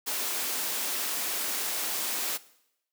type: high-pass noise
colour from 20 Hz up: white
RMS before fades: -31 dBFS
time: 0.06-2.38 s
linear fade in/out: 20 ms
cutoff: 220 Hz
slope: 24 dB/octave
effects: noise-tail reverb RT60 0.8 s tail -19 dB re dry